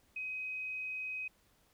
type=tone; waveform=sine; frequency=2523 Hz; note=D#7; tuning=23 cents sharp; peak=-37 dBFS; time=0.16-1.28 s; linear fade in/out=5 ms; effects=pink hiss -70 dBFS RMS until 1.73 s